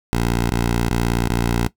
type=tone bursts; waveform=10% pulse; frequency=58.27 Hz; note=A#1; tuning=in tune; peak=-9 dBFS; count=4; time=0.13-1.673 s; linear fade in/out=0 ms; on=370 ms; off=21 ms; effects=noise-tail reverb RT60 0.1 s tail -17 dB re dry